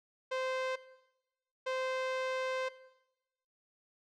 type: tone bursts at uneven times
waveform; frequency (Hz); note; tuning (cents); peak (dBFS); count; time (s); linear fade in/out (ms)
sawtooth; 519; C5; -14; -29; 2; 0.31-0.76 / 1.66-2.69; 10
effects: noise-tail reverb RT60 1.0 s tail -18 dB re dry + low-pass 4000 Hz 12 dB/octave